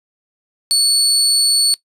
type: tone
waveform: 30% pulse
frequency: 4435 Hz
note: C#8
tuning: in tune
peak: -8 dBFS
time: 0.71-1.74 s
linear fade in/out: 0 ms
effects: noise-tail reverb RT60 0.1 s tail -20 dB re dry + resampled to 32000 Hz